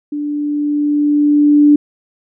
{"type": "tone with level ramp", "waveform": "sine", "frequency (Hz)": 293.7, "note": "D4", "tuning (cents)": 0, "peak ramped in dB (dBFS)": [-18, -4], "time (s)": [0.12, 1.76], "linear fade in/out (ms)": 5, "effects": []}